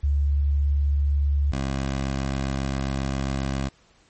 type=tone pair in turn; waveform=sine / 15% pulse; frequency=71.3 / 67.45 Hz; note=C#2 / C#2; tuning=+49 / -47 cents; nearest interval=minor second; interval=96 cents; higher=first; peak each=-18 dBFS; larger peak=neither; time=0.03-1.52 / 1.52-3.69 s; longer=second; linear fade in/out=10 ms; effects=pink hiss -59 dBFS RMS until 4.09 s + MP3 32 kbps